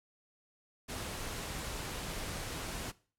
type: noise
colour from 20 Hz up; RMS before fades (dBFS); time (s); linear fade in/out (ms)
pink; -40; 0.88-2.92; 20
effects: noise-tail reverb RT60 0.4 s tail -20 dB re dry + low-pass 12000 Hz 12 dB/octave